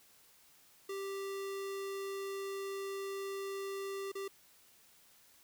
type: tone with dropouts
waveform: square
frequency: 392.3 Hz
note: G4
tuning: 1 cent sharp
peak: -39 dBFS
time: 0.89-4.28 s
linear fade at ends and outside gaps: 5 ms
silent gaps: 4.118-4.152 s
effects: white hiss -64 dBFS RMS until 5.43 s